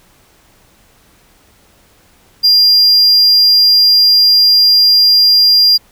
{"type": "tone", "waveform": "triangle", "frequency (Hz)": 4800, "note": "D8", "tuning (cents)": 37, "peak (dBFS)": -4, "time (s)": [2.43, 5.78], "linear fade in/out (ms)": 20, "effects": ["pink hiss -49 dBFS RMS until 5.91 s"]}